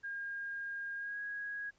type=tone with pitch glide; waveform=sine; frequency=1617 to 1652.9 Hz; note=G#6 to G#6; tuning=-47 to -9 cents; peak=-38 dBFS; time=0.03-1.71 s; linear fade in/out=20 ms; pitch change=+38 cents; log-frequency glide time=0.96-1.19 s; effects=pink hiss -72 dBFS RMS until 1.78 s + resampled to 16000 Hz